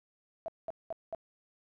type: tone bursts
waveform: sine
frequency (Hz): 659.3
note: E5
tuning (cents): 0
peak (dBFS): -34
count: 4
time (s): 0.46-1.148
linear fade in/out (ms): 0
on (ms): 22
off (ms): 200
effects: none